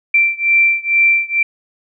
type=beating tone pair; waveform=sine; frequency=2349 / 2351.2 Hz; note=D7 / D7; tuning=0 / +1 cents; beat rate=2.2 Hz; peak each=-13 / -14 dBFS; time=0.14-1.43 s; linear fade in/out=5 ms; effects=none